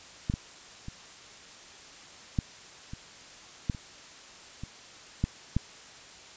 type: clicks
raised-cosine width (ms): 5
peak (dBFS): -15 / -18 / -26 / -13 / -26 / -14 / -29 / -25 / -13 / -12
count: 10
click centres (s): 0.299 / 0.339 / 0.884 / 2.388 / 2.935 / 3.698 / 3.748 / 4.636 / 5.24 / 5.566
effects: white hiss -49 dBFS RMS until 6.36 s + resampled to 16000 Hz